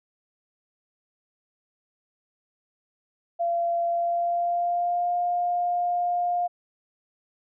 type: tone with pitch glide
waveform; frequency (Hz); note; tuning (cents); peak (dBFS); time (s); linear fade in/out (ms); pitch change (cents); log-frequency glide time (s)
sine; 685 to 705.9; F5 to F5; -34 to +18; -22; 3.39-6.48; 20; +52; 3.87-5.14
effects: none

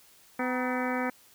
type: harmonic tone with a mistuned harmonic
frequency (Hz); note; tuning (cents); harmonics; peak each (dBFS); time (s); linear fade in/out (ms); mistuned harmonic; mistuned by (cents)
252.6; B3; +39; 1 / 2 / 3 / 4 / 5 / 6 / 7 / 8 / 9; -31 / -34 / -36 / -37 / -38 / -39 / -39 / -40 / -41; 0.39-1.1; 5; 4; -91
effects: white hiss -58 dBFS RMS until 1.34 s

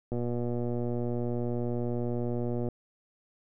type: click train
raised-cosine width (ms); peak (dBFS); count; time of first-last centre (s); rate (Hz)
2; -20; 309; 0.12-2.687; 120
effects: none

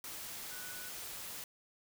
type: tone in noise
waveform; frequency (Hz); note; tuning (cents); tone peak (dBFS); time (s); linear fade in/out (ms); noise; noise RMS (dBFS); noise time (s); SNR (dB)
sine; 1480; F#6; 0; -50; 0.51-0.89; 2; white; -45; 0.04-1.44; -8
effects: none

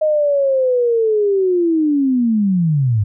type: linear sweep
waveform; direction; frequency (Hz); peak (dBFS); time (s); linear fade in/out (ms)
sine; down; 625 to 98; -12; 0.01-3.04; 10
effects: none

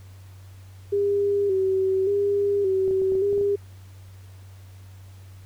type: tone with vibrato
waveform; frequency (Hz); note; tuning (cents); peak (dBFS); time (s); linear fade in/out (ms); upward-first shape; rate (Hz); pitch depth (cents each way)
sine; 392; G4; 0; -19; 0.92-3.56; 10; square; 0.87; 49
type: clicks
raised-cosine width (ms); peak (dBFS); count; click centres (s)
2; -25; 8; 2.879 / 2.91 / 3.018 / 3.121 / 3.153 / 3.329 / 3.379 / 3.412
effects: added 95 Hz sine -42 dBFS peak until 5.45 s + pink hiss -56 dBFS RMS until 5.45 s

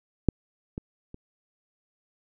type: clicks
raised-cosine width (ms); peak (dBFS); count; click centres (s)
3; -6 / -20 / -28; 3; 0.287 / 0.779 / 1.144
effects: none

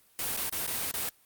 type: noise with dropouts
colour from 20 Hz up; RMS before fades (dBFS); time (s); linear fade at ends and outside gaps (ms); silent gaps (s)
white; -32; 0.19-1.09; 1; 0.366-0.373 / 0.495-0.525 / 0.666-0.676 / 0.913-0.939
effects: white hiss -63 dBFS RMS until 1.25 s + Opus 32 kbps

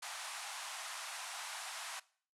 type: band-pass noise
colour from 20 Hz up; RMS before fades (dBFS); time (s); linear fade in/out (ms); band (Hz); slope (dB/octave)
pink; -45; 0.02-2; 10; 710 to 11000; 48
effects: noise-tail reverb RT60 0.5 s tail -21 dB re dry

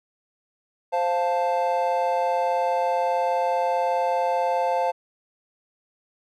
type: chord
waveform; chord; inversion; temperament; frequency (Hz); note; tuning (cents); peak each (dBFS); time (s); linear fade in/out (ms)
triangle; F major; second; equal; 523.3 / 698.5 / 880; C5 / F5 / A5; 0 / 0 / 0; -23; 0.92-4.92; 20
effects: none

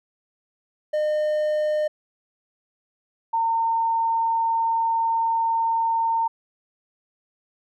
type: tone pair in turn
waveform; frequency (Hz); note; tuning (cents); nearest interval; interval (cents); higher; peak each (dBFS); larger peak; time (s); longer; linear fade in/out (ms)
triangle / sine; 608 / 911; D#5 / A#5; -40 / -40; perfect fifth; 700; second; -18 / -19; first; 0.93-1.88 / 3.33-6.28; second; 10
effects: none

